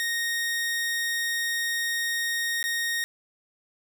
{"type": "tone with dropouts", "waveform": "sawtooth", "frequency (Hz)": 1860, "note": "A#6", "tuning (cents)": -4, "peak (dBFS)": -22, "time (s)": [0, 3.04], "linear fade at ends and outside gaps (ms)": 0, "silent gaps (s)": [2.628, 2.64], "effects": []}